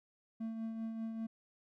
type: tone with tremolo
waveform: triangle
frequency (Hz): 224.4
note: A3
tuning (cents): +34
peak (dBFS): -34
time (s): 0.4-1.27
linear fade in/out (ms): 10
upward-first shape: triangle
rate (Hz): 5.1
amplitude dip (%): 45
effects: none